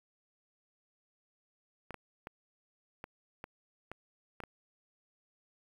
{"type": "clicks", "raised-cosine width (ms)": 0.5, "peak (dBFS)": -27, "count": 8, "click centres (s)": [1.907, 1.943, 2.271, 3.041, 3.441, 3.916, 4.403, 4.437], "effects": ["9-bit"]}